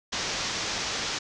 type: low-pass noise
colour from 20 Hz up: white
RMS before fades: -31 dBFS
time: 0.12-1.19 s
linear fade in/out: 10 ms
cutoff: 6500 Hz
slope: 48 dB/octave
effects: none